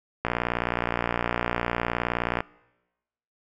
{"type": "click train", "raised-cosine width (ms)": 0.5, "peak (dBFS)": -9, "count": 129, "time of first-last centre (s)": [0.25, 2.405], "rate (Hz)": 59.4, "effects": ["noise-tail reverb RT60 1.0 s tail -23 dB re dry"]}